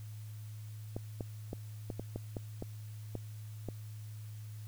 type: clicks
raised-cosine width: 2 ms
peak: -25 dBFS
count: 10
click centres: 0.965 / 1.208 / 1.531 / 1.902 / 1.996 / 2.16 / 2.368 / 2.624 / 3.153 / 3.687 s
effects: added 107 Hz sine -43 dBFS peak until 4.67 s + white hiss -61 dBFS RMS until 4.67 s